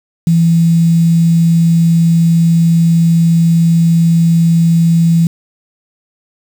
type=tone with quantisation; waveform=sine; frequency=166.8 Hz; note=E3; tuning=21 cents sharp; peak=-6 dBFS; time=0.27-5.27 s; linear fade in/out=2 ms; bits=5; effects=none